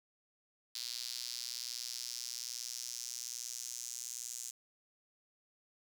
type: tone with high-pass filter sweep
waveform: sawtooth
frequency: 121.2 Hz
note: B2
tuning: 32 cents flat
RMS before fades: -43 dBFS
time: 0.75-4.51 s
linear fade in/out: 5 ms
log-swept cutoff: 4500 to 6800 Hz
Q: 3.3
effects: none